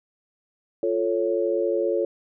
sine chord, F augmented, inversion none, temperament equal, 349.2 / 440 / 554.4 Hz, F4 / A4 / C#5, 0 / 0 / 0 cents, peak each -25 dBFS, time 0.83-2.05 s, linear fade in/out 2 ms, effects none

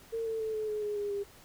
sine tone with pitch steps, 454.7 / 446.9 / 439.2 / 431.7 / 424.3 / 417 / 409.8 / 402.8 Hz, A#4 / A4 / A4 / A4 / G#4 / G#4 / G#4 / G4, -43 / +27 / -3 / -33 / +37 / +7 / -23 / +47 cents, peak -31 dBFS, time 0.12-1.24 s, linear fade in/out 20 ms, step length 140 ms, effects pink hiss -56 dBFS RMS until 1.44 s

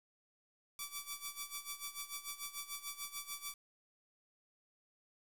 5% pulse tone with tremolo, 1156 Hz, D6, 28 cents flat, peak -28 dBFS, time 0.79-3.54 s, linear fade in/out 2 ms, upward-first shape sine, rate 6.8 Hz, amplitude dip 80%, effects 9-bit

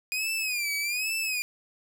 sawtooth tone with vibrato, 2456 Hz, D#7, 23 cents flat, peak -24 dBFS, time 0.12-1.42 s, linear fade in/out 0 ms, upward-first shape sine, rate 1.2 Hz, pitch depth 130 cents each way, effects none

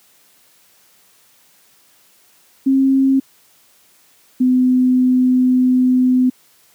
sine tone pair in turn, 268.3 / 253.7 Hz, C4 / B3, +44 / +47 cents, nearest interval minor second, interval 97 cents, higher first, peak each -10 / -10 dBFS, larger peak neither, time 2.66-3.2 / 4.4-6.3 s, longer second, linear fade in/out 10 ms, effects white hiss -53 dBFS RMS until 6.74 s + high-pass 100 Hz 12 dB/octave

